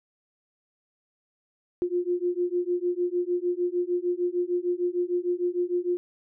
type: beating tone pair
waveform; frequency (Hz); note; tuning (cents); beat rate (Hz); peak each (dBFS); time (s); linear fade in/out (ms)
sine; 351.1 / 357.7; F4 / F4; +9 / +41; 6.6; -27; 1.82-5.97; 0
effects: none